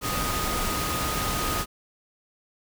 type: tone in noise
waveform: sine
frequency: 1244.5 Hz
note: D#6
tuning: in tune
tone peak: -31 dBFS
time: 0.01-1.66 s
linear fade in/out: 50 ms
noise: pink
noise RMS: -28 dBFS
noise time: 0.01-1.66 s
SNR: -6 dB
effects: none